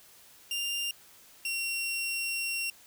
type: tone pair in turn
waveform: sawtooth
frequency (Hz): 2794 / 2740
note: F7 / F7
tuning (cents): 0 / -34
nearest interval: unison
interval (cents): 34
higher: first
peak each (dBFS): -27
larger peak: neither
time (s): 0.51-0.91 / 1.45-2.7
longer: second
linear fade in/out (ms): 2
effects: white hiss -56 dBFS RMS until 2.86 s